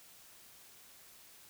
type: silence
effects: white hiss -58 dBFS RMS until 1.49 s